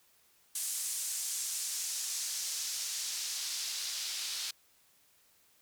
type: noise with band-pass filter sweep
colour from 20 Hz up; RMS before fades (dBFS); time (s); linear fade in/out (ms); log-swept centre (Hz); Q
white; -37; 0.55-4.51; 5; 8300 to 4300; 1.4
effects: white hiss -67 dBFS RMS until 5.61 s